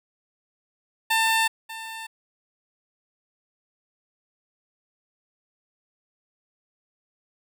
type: tone with echo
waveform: 15% pulse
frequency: 895 Hz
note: A5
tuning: 29 cents sharp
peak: -13 dBFS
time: 1.1-1.48 s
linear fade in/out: 10 ms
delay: 590 ms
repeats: 1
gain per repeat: -15 dB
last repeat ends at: 2.07 s
effects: none